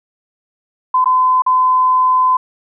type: tone with dropouts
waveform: sine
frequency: 1020 Hz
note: C6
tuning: 44 cents flat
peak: -9 dBFS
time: 0.94-2.37 s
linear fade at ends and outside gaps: 5 ms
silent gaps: 1.044-1.057 / 1.421-1.463 s
effects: none